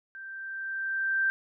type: tone with level ramp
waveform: sine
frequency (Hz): 1568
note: G6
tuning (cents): 0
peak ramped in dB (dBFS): -40 to -22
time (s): 0.15-1.3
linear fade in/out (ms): 0
effects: none